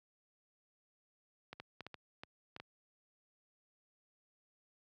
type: clicks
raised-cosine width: 0.3 ms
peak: -30 dBFS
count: 8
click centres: 1.53 / 1.6 / 1.807 / 1.866 / 1.943 / 2.235 / 2.564 / 2.6 s
effects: high-pass 80 Hz 12 dB/octave